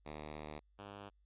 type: tone pair in turn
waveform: 5% pulse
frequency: 75.8 / 100.77 Hz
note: D#2 / G2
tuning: -45 / +48 cents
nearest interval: perfect fourth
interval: 493 cents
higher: second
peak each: -34 / -37 dBFS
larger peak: first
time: 0.05-0.6 / 0.78-1.1 s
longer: first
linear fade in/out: 20 ms
effects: added 50 Hz sine -68 dBFS peak until 1.25 s + resampled to 8000 Hz